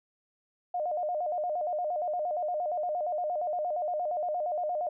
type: tone with vibrato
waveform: sine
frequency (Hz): 659.3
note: E5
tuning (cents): 0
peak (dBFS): -28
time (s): 0.74-4.89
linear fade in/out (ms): 5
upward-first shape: square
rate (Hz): 8.6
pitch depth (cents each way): 140
effects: none